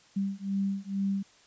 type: beating tone pair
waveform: sine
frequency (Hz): 195.4 / 197.6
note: G3 / G3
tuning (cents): -5 / +14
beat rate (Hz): 2.2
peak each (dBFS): -31 / -31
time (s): 0.16-1.23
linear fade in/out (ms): 10
effects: white hiss -59 dBFS RMS until 1.46 s + resampled to 16000 Hz